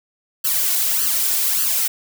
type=noise with flanger; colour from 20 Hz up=blue; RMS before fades=-19 dBFS; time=0.44-1.88 s; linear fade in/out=10 ms; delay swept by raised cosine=0.66 to 2.76 ms; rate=1.7 Hz; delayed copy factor=+1; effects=none